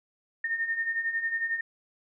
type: beating tone pair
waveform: sine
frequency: 1818 / 1829 Hz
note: A#6 / A#6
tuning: -44 / -33 cents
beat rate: 11 Hz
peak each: -34 / -28 dBFS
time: 0.44-1.61 s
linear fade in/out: 5 ms
effects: none